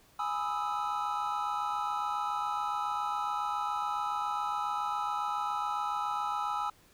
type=chord; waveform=triangle; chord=E major seventh; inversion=first; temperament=equal with one note detuned; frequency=830.6 / 987.8 / 1244.5 / 1311.7 Hz; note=G#5 / B5 / D#6 / E6; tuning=0 / 0 / 0 / -9 cents; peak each=-33 / -36 / -36 / -33 dBFS; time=0.19-6.7 s; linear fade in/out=5 ms; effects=pink hiss -62 dBFS RMS until 6.93 s